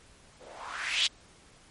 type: noise with low-pass filter sweep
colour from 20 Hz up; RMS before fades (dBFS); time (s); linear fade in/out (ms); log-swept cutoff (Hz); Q
violet; -33; 0.4-1.07; 5; 450 to 3700; 3.5
effects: pink hiss -57 dBFS RMS until 1.7 s + MP3 48 kbps